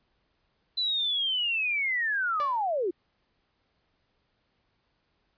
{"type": "linear sweep", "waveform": "sine", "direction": "down", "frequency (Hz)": [4032, 326.4], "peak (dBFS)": -25, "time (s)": [0.77, 2.91], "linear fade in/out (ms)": 10}
{"type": "tone with exponential decay", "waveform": "sawtooth", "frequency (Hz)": 578, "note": "D5", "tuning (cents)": -28, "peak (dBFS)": -28, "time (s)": [2.4, 2.66], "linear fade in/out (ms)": 0, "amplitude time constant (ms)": 55}
{"effects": ["pink hiss -73 dBFS RMS until 5.37 s", "resampled to 11025 Hz"]}